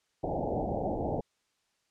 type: low-pass noise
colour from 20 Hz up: white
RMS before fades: -32 dBFS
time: 0.23-1.21 s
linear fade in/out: 10 ms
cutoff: 830 Hz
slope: 96 dB/octave
effects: white hiss -75 dBFS RMS until 1.9 s + low-pass 7000 Hz 12 dB/octave